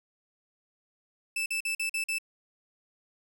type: tone bursts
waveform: 40% pulse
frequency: 2637 Hz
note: E7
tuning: in tune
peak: -27 dBFS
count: 6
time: 1.36-2.185 s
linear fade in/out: 5 ms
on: 100 ms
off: 45 ms
effects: none